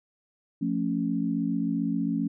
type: chord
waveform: sine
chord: F augmented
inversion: none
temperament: equal with one note detuned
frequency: 174.61 / 221.8 / 277.2 Hz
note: F3 / A3 / C#4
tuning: 0 / +14 / 0 cents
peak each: -30 / -29 / -28 dBFS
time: 0.61-2.28 s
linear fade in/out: 10 ms
effects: none